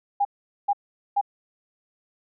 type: tone bursts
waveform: sine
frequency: 809 Hz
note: G#5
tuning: 46 cents flat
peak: -18 dBFS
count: 3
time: 0.2-1.213 s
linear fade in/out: 10 ms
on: 51 ms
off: 430 ms
effects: none